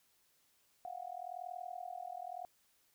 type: tone with amplitude modulation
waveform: sine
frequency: 720 Hz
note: F#5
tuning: 47 cents flat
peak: -38 dBFS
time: 0.85-2.45 s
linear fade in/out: 0 ms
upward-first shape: sine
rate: 40.9 Hz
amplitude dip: 95%
effects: white hiss -73 dBFS RMS until 2.94 s